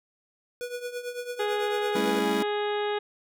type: tone with tremolo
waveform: square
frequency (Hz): 488.2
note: B4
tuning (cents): -20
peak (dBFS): -30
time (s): 0.61-2.19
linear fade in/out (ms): 0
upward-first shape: triangle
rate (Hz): 9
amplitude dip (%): 80
type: harmonic tone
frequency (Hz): 415.3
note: G#4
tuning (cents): 0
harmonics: 1 / 2 / 3 / 4 / 5 / 6 / 7 / 8 / 9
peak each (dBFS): -27 / -32 / -39 / -38 / -42 / -45 / -43 / -44 / -42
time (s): 1.39-2.99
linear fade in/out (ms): 10
type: chord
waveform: square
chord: A dominant seventh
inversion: third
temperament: just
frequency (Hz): 198 / 220 / 275 / 330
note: G3 / A3 / C#4 / E4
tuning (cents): +18 / 0 / -14 / +2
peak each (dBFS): -33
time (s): 1.95-2.43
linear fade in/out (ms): 5
effects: none